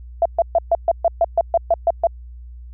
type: tone bursts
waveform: sine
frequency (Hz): 674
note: E5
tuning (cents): +38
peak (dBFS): -11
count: 12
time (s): 0.22-2.07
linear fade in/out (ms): 2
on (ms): 35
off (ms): 130
effects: added 60 Hz sine -34 dBFS peak until 2.73 s